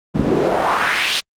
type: noise with band-pass filter sweep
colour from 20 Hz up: pink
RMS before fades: -17 dBFS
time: 0.14-1.21 s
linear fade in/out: 20 ms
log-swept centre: 200 to 4100 Hz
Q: 2.1
effects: Opus 48 kbps